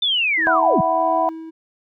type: linear sweep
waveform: sine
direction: down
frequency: 3592 to 123.47 Hz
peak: -16 dBFS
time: 0.02-0.81 s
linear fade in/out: 5 ms
type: tone with tremolo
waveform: triangle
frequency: 323.2 Hz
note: E4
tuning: 34 cents flat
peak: -24 dBFS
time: 0.37-1.51 s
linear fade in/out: 20 ms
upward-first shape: triangle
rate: 1.6 Hz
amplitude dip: 50%
type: chord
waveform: sine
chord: E suspended second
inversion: none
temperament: just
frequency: 659.3 / 741.7 / 988.9 Hz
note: E5 / F#5 / B5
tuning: 0 / +4 / +2 cents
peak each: -20 dBFS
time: 0.47-1.29 s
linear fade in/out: 0 ms
effects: none